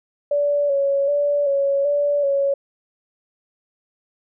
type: tone with vibrato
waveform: sine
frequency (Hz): 567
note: C#5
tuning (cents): +39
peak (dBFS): -16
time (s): 0.31-2.54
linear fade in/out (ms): 5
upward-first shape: square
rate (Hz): 1.3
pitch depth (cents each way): 33
effects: none